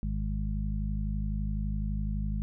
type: harmonic tone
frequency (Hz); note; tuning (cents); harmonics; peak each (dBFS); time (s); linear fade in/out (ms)
51.91; G#1; 0; 1 / 2 / 3 / 4; -30 / -38 / -37 / -37; 0.03-2.42; 0
effects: none